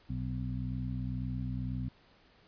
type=harmonic tone with a mistuned harmonic; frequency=62 Hz; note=B1; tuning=7 cents sharp; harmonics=1 / 2 / 3 / 4; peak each=-39 / -36 / -41 / -41 dBFS; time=0.09-1.89 s; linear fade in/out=10 ms; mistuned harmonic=4; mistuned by=+42 cents; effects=pink hiss -63 dBFS RMS until 2.47 s + resampled to 11025 Hz